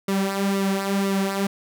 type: tone with flanger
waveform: sawtooth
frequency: 196 Hz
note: G3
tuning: in tune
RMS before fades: -23 dBFS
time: 0.08-1.47 s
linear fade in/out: 5 ms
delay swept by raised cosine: 1.2 to 4.8 ms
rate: 2 Hz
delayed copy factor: -0.65
effects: none